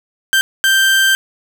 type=tone bursts at uneven times; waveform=30% pulse; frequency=1568 Hz; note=G6; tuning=in tune; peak=-7 dBFS; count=2; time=0.33-0.41 / 0.64-1.15 s; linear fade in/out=0 ms; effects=none